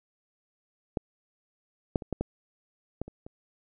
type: clicks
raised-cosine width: 2 ms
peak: -14 / -11 / -25 / -16 / -15 / -18 / -29 / -29 dBFS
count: 8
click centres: 0.972 / 1.958 / 2.022 / 2.127 / 2.21 / 3.016 / 3.08 / 3.265 s
effects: none

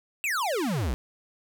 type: exponential sweep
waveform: square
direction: down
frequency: 2760 to 53.8 Hz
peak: -26 dBFS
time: 0.24-0.94 s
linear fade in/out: 0 ms
effects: none

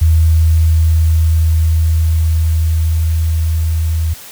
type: tone with level ramp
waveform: sine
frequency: 80.5 Hz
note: E2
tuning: 41 cents flat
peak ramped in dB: -6 to -12 dBFS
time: 0.01-4.14 s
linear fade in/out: 10 ms
effects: white hiss -34 dBFS RMS until 4.31 s

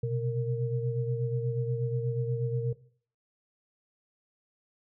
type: tone cluster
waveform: sine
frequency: 123 / 131.3 / 462 Hz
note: B2 / C3 / A#4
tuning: -7 / +6 / -16 cents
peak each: -30 / -35 / -33 dBFS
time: 0.03-2.73 s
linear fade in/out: 5 ms
effects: noise-tail reverb RT60 0.5 s tail -17 dB re dry

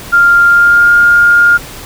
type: tone with pitch glide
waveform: sine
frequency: 1396.9 to 1413.1 Hz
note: F6 to F6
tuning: 0 to +20 cents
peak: -3 dBFS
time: 0.12-1.58 s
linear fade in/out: 20 ms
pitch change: +20 cents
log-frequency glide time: 0.46-0.91 s
effects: pink hiss -28 dBFS RMS until 1.85 s

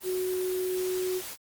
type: tone in noise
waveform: sine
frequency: 368.9 Hz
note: F#4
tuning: 5 cents flat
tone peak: -27 dBFS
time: 0.03-1.22 s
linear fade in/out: 50 ms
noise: white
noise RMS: -39 dBFS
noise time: 0-1.37 s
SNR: +9 dB
effects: Opus 24 kbps

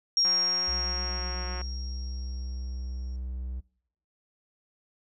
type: tone with exponential decay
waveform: sine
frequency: 5580 Hz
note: F8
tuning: 2 cents flat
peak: -20 dBFS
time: 0.17-3.16 s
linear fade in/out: 1 ms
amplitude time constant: 650 ms
type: click train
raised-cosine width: 0.5 ms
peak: -25 dBFS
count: 248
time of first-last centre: 0.25-1.615 s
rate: 181 Hz
type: tone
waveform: triangle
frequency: 63 Hz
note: B1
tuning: 35 cents sharp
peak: -30 dBFS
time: 0.67-3.61 s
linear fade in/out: 20 ms
effects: noise-tail reverb RT60 0.7 s tail -24 dB re dry

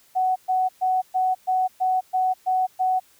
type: tone bursts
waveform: sine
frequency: 745 Hz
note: F#5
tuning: 12 cents sharp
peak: -18 dBFS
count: 9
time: 0.15-3 s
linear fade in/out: 20 ms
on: 210 ms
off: 120 ms
effects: white hiss -57 dBFS RMS until 3.19 s

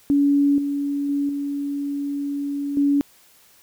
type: tone with level steps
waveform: sine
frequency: 283.8 Hz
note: C#4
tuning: 41 cents sharp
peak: -14 / -21 / -19 / -23 / -15 dBFS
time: 0.1-3.01 s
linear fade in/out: 0 ms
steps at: 0.58 / 1.09 / 1.29 / 2.77 s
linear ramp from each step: 2 ms
effects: white hiss -54 dBFS RMS until 3.62 s

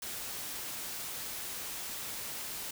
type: noise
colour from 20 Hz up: white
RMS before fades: -40 dBFS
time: 0.02-2.71 s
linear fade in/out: 5 ms
effects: none

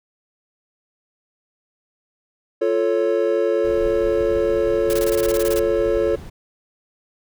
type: chord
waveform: triangle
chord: F augmented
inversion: none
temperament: equal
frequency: 349.2 / 440 / 554.4 Hz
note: F4 / A4 / C#5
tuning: 0 / 0 / 0 cents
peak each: -20 / -18 / -19 dBFS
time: 2.61-6.16 s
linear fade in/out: 10 ms
type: noise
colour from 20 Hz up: brown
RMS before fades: -33 dBFS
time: 3.64-6.3 s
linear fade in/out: 10 ms
type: noise bursts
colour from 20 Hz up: white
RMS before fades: -29 dBFS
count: 13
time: 4.9-5.592 s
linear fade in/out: 0 ms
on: 32 ms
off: 23 ms
effects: none

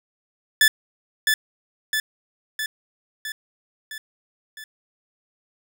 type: tone with echo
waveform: sawtooth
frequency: 1739 Hz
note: A6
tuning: 21 cents flat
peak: -9 dBFS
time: 0.61-0.68 s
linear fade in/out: 2 ms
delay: 660 ms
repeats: 6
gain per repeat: -4 dB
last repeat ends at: 4.64 s
effects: none

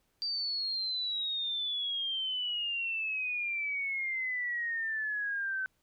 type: exponential sweep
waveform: sine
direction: down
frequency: 4686 to 1524 Hz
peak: -31 dBFS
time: 0.22-5.66 s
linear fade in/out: 0 ms
effects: pink hiss -75 dBFS RMS until 5.82 s

